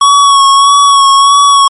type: tone with vibrato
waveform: square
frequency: 1115 Hz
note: C#6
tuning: 10 cents sharp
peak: -3 dBFS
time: 0.01-1.68 s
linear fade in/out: 5 ms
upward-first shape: sine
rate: 1.6 Hz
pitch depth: 29 cents each way
effects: MP3 48 kbps